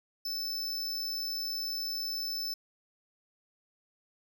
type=tone; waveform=square; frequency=5274 Hz; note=E8; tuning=in tune; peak=-33 dBFS; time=0.25-2.54 s; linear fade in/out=5 ms; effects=12-bit